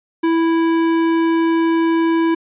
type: tone with tanh clipping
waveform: sine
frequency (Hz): 329.6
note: E4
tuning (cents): 0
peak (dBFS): -15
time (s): 0.23-2.35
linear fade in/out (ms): 10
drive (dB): 16
effects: resampled to 8000 Hz